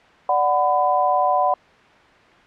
sine chord, B minor, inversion first, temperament equal with one note detuned, 587.3 / 740 / 1003.3 Hz, D5 / F#5 / B5, 0 / 0 / +27 cents, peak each -22 / -18 / -20 dBFS, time 0.29-1.54 s, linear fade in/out 2 ms, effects white hiss -49 dBFS RMS until 2.46 s + low-pass 2000 Hz 12 dB/octave

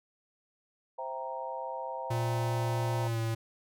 sine chord, C dominant seventh, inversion none, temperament equal, 523.3 / 659.3 / 784 / 932.3 Hz, C5 / E5 / G5 / Bb5, 0 / 0 / 0 / 0 cents, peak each -40 / -42 / -42 / -38 dBFS, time 0.98-3.08 s, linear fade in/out 10 ms
square tone with pitch glide, 117.5 to 113.24 Hz, A#2 to A#2, +14 to -50 cents, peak -30 dBFS, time 2.1-3.35 s, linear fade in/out 10 ms, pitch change -64 cents, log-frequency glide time 3.01-3.19 s
effects none

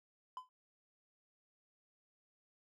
triangle tone with exponential decay, 1014 Hz, B5, 45 cents sharp, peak -37 dBFS, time 0.37-0.49 s, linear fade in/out 1 ms, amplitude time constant 26 ms, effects none

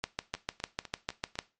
two click trains, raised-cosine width 0.2 ms, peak -13 / -24 dBFS, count 10 / 5, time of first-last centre 0.04-1.389 / 0.35-1.355 s, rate 6.67 / 3.98 Hz, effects noise-tail reverb RT60 0.3 s tail -18 dB re dry + MP3 48 kbps

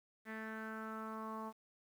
sawtooth tone with low-pass filter sweep, 220 Hz, A3, in tune, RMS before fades -45 dBFS, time 0.25-1.53 s, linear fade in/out 50 ms, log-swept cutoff 1900 to 1000 Hz, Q 5.7, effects 11-bit

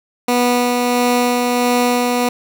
15% pulse tone with tremolo, 244.8 Hz, B3, 15 cents flat, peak -6 dBFS, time 0.28-2.29 s, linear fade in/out 5 ms, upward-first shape sine, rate 1.5 Hz, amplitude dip 25%, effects none

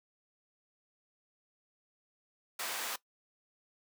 pink high-pass noise, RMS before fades -38 dBFS, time 2.59-2.96 s, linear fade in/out 5 ms, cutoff 780 Hz, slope 12 dB/octave, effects noise-tail reverb RT60 0.1 s tail -18 dB re dry

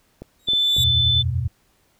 clicks, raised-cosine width 2 ms, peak -21 dBFS, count 4, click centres 0.22 / 0.486 / 0.534 / 0.766 s
20% pulse tone with exponential growth, 3805 Hz, A#7, 35 cents sharp, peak -17 dBFS, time 0.39-0.84 s, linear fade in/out 5 ms, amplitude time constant 97 ms
sine tone, 3520 Hz, A7, in tune, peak -16 dBFS, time 0.47-1.23 s, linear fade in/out 20 ms
sine chord, E suspended second, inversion none, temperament equal, 82.41 / 92.5 / 123.47 Hz, E2 / F#2 / B2, 0 / 0 / 0 cents, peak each -25 / -25 / -23 dBFS, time 0.78-1.48 s, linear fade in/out 5 ms
effects pink hiss -62 dBFS RMS until 1.99 s

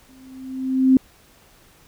sine tone with exponential growth, 261.6 Hz, C4, in tune, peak -8 dBFS, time 0.09-0.97 s, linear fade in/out 2 ms, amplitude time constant 190 ms, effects pink hiss -53 dBFS RMS until 1.87 s

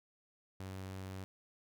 sawtooth tone, 94.9 Hz, F#2, 44 cents sharp, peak -39 dBFS, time 0.6-1.24 s, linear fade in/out 0 ms, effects none

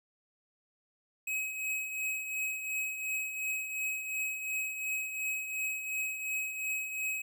square tone with tremolo, 2547 Hz, D#7, 40 cents sharp, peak -31 dBFS, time 1.27-7.22 s, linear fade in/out 5 ms, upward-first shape triangle, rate 2.8 Hz, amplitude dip 60%, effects none

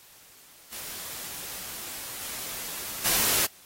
white noise with level steps, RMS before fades -38 / -36 / -24 dBFS, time 0.71-3.47 s, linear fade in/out 20 ms, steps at 2.2 / 3.04 s, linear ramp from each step 20 ms, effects white hiss -53 dBFS RMS until 3.65 s + AAC 48 kbps

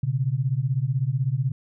sine beating tone pair, 123.47 / 139.47 Hz, B2 / C#3, 0 / +11 cents, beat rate 16 Hz, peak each -24 dBFS, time 0.03-1.52 s, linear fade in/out 5 ms, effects none

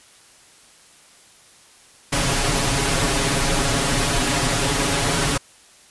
pink noise with comb filter, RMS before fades -20 dBFS, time 2.12-5.38 s, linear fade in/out 10 ms, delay 7.2 ms, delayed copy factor +0.9, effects white hiss -50 dBFS RMS until 5.9 s + resampled to 24000 Hz

